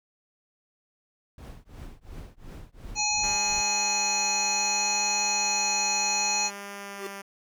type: noise with tremolo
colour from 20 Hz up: brown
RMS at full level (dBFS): -38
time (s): 1.38-3.61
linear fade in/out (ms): 2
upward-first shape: triangle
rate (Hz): 2.8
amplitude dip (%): 100
type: harmonic tone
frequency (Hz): 841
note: G#5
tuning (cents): +22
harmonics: 1 / 3 / 5 / 7 / 8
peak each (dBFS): -30 / -30 / -30 / -30 / -30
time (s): 2.95-6.51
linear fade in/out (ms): 50
type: tone with vibrato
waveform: 5% pulse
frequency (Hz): 199.2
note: G3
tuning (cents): +28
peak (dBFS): -26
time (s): 3.23-7.22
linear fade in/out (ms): 10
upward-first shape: sine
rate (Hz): 0.66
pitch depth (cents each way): 14
type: tone with exponential growth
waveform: square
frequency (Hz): 390.1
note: G4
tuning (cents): -8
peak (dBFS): -31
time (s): 6.89-7.07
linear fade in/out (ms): 5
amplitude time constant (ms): 37
effects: none